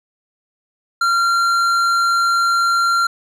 sine tone with tanh clipping, 1378 Hz, F6, 24 cents flat, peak -15 dBFS, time 1.01-3.07 s, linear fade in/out 5 ms, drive 12 dB, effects none

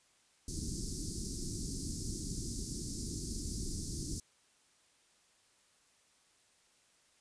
pink band-stop noise, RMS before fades -39 dBFS, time 0.48-4.2 s, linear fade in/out 2 ms, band 360 to 4700 Hz, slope 48 dB/octave, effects white hiss -69 dBFS RMS until 7.2 s + resampled to 22050 Hz

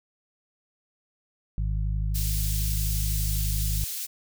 harmonic tone, 51.91 Hz, G#1, in tune, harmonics 1 / 2 / 3, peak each -25 / -31 / -35 dBFS, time 1.58-3.84 s, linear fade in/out 0 ms
white high-pass noise, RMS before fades -33 dBFS, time 2.14-4.07 s, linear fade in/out 20 ms, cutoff 3700 Hz, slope 12 dB/octave
effects none

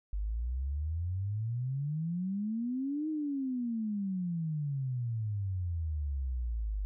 sine exponential two-way sweep, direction up then down, 48.81 to 315.5 to 48.81 Hz, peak -31 dBFS, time 0.13-6.85 s, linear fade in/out 0 ms, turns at 3.09 s, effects none

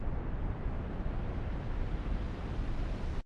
brown noise with low-pass filter sweep, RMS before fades -34 dBFS, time 0-3.21 s, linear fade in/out 2 ms, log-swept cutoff 1700 to 4800 Hz, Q 0.8, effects Opus 24 kbps

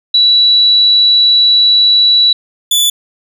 sine / sawtooth tone pair in turn, 3933 / 3469 Hz, B7 / A7, -8 / -25 cents, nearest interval major second, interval 217 cents, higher first, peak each -5 dBFS, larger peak neither, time 0.14-2.33 / 2.71-2.9 s, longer first, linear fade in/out 5 ms, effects none

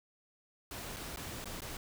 pink noise with dropouts, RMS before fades -43 dBFS, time 0.71-1.77 s, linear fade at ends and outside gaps 2 ms, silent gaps 0.964-0.967 / 1.161-1.171 / 1.444-1.456 / 1.606-1.619 s, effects none

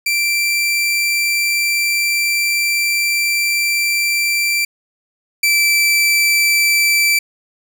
sawtooth tone pair in turn, 2349 / 2330 Hz, D7 / D7, 0 / -14 cents, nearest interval unison, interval 14 cents, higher first, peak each -11 / -8 dBFS, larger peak second, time 0.06-4.65 / 5.43-7.19 s, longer first, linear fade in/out 5 ms, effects none

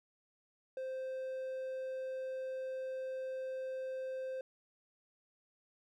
triangle tone, 522 Hz, C5, 4 cents flat, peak -36 dBFS, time 0.77-4.41 s, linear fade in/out 2 ms, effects none

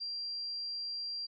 sine tone, 4742 Hz, D8, 16 cents sharp, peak -36 dBFS, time 0-1.27 s, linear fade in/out 20 ms, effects none

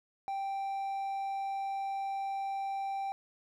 triangle tone, 784 Hz, G5, in tune, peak -31 dBFS, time 0.28-3.12 s, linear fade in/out 0 ms, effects none

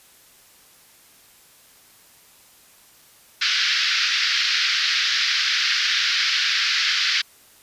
white band-pass noise, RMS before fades -21 dBFS, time 3.41-7.22 s, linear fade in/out 10 ms, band 1400 to 5200 Hz, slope 48 dB/octave, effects white hiss -52 dBFS RMS until 7.62 s + resampled to 32000 Hz

